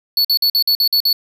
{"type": "tone bursts", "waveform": "square", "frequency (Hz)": 4431, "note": "C#8", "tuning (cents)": -2, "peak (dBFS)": -12, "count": 8, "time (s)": [0.17, 1.129], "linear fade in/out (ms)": 2, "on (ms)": 77, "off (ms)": 49, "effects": []}